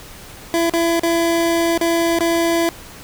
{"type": "tone with dropouts", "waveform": "25% pulse", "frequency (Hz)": 335.4, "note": "E4", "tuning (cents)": 30, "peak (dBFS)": -11, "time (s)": [0.54, 2.69], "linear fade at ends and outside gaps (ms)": 0, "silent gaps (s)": [[0.696, 0.737], [0.996, 1.034], [1.777, 1.812], [2.188, 2.207]], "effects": ["pink hiss -38 dBFS RMS until 3.03 s"]}